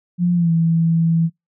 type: tone with pitch glide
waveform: sine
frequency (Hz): 175.9 to 165.07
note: F3 to E3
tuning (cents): +13 to +3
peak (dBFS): -13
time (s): 0.18-1.3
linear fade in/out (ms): 50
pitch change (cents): -110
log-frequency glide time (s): 0.34-0.51
effects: noise-tail reverb RT60 0.2 s tail -26 dB re dry